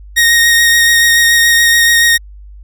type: tone with vibrato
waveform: sawtooth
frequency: 1864.7 Hz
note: A#6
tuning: in tune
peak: -3 dBFS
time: 0.16-2.18 s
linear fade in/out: 20 ms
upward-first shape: sine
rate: 7 Hz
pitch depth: 14 cents each way
effects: added 50 Hz sine -31 dBFS peak until 2.63 s